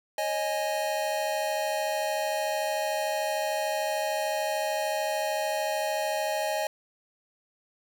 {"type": "chord", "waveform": "square", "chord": "C# suspended second", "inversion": "none", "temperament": "equal with one note detuned", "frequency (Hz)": [548.9, 622.3, 830.6], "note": ["C#5", "D#5", "G#5"], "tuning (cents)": [-17, 0, 0], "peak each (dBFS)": [-36, -30, -32], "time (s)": [0.18, 6.67], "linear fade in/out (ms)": 2, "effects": []}